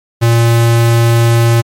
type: tone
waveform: square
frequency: 116.54 Hz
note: A#2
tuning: in tune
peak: -7 dBFS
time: 0.21-1.62 s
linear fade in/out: 20 ms
effects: MP3 64 kbps